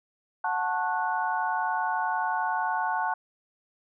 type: tone cluster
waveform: sine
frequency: 733 / 884 / 1094 / 1473 Hz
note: F#5 / A5 / C#6 / F#6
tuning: -16 / +8 / -23 / -8 cents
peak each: -31 / -28 / -33 / -32 dBFS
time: 0.44-3.14 s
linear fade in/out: 5 ms
effects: none